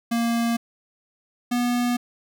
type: tone pair in turn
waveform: square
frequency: 233.1 / 243.3 Hz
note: A#3 / B3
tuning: 0 / -26 cents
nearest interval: minor second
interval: 74 cents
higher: second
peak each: -21 dBFS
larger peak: neither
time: 0.11-0.57 / 1.51-1.97 s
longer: neither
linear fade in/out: 10 ms
effects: none